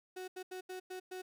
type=tone bursts at uneven times; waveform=35% pulse; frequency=370 Hz; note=F#4; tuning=in tune; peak=-40 dBFS; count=6; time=0.16-0.28 / 0.36-0.43 / 0.51-0.61 / 0.69-0.8 / 0.9-1 / 1.11-1.22 s; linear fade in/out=10 ms; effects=none